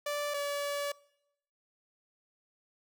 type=tone pair in turn; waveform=sawtooth; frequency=584 / 573.3 Hz; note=D5 / D5; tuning=-10 / -42 cents; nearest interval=unison; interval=32 cents; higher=first; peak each=-28 dBFS; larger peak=neither; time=0.06-0.34 / 0.34-0.92 s; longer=second; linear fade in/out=5 ms; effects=noise-tail reverb RT60 0.8 s tail -23 dB re dry